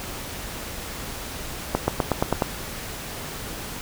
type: accelerating click train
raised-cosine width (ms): 1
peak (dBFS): -5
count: 7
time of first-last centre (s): 1.75-2.422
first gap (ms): 130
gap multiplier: 0.94
effects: pink hiss -34 dBFS RMS until 3.81 s